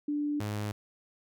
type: tone pair in turn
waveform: sine / sawtooth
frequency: 293.7 / 104.86 Hz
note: D4 / G#2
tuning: 0 / +17 cents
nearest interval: octave + tritone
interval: 1783 cents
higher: first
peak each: -28 dBFS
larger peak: neither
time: 0.08-0.4 / 0.4-0.72 s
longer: neither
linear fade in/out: 5 ms
effects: none